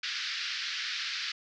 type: band-pass noise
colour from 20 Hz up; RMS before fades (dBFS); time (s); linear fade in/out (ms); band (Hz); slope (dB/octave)
white; -35; 0.03-1.32; 5; 1400 to 5200; 48
effects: none